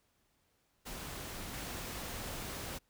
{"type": "noise with level steps", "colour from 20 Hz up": "pink", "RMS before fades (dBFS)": [-44, -42], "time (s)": [0.85, 2.79], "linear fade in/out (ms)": 20, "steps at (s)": 1.53, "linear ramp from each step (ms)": 10, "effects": ["pink hiss -75 dBFS RMS until 2.89 s"]}